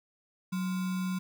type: tone with sample-and-hold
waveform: sine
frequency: 185 Hz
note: F#3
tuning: in tune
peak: -29 dBFS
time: 0.52-1.19 s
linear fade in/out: 10 ms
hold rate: 1225 Hz
effects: none